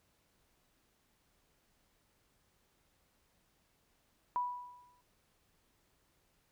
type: tone with exponential decay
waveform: sine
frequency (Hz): 983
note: B5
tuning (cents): -8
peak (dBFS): -29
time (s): 4.36-5.01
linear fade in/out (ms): 0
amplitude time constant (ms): 140
effects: pink hiss -74 dBFS RMS until 6.51 s